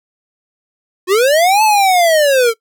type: linear two-way sweep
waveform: square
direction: up then down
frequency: 349.4 to 880 to 441.2 Hz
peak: -9 dBFS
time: 1.07-2.54 s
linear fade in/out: 50 ms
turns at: 1.63 s
effects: noise-tail reverb RT60 0.1 s tail -20 dB re dry